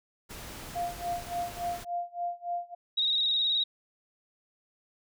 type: noise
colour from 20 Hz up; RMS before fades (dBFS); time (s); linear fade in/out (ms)
pink; -43; 0.29-1.85; 20
type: tone with tremolo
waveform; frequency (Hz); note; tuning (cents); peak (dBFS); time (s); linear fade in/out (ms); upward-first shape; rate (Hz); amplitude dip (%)
sine; 698.5; F5; 0; -28; 0.75-2.75; 10; sine; 3.5; 95
type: tone with vibrato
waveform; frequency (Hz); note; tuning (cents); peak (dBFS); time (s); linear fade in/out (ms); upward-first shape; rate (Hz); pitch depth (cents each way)
sine; 3775; A#7; +21; -24; 2.97-3.64; 10; square; 19; 35
effects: none